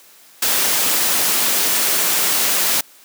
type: noise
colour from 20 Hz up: white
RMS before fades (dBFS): -17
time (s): 0.42-2.81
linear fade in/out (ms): 5
effects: white hiss -47 dBFS RMS until 3.04 s + high-pass 200 Hz 12 dB/octave